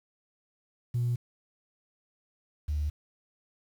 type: tone pair in turn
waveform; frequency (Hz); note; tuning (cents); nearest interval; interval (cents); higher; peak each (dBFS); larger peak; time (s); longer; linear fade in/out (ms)
sine; 120.8 / 74.46; B2 / D2; -38 / +24; minor sixth; 838; first; -24 / -26; first; 0.94-1.16 / 2.68-2.9; neither; 10
effects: tanh soft clip ceiling -22 dBFS + 9-bit